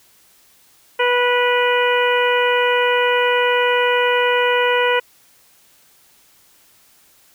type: harmonic tone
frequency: 490.1 Hz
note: B4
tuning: 13 cents flat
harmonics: 1 / 2 / 3 / 4 / 5 / 6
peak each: -17 / -20 / -22 / -23 / -24 / -25 dBFS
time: 0.99-5 s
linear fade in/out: 10 ms
effects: white hiss -53 dBFS RMS until 7.34 s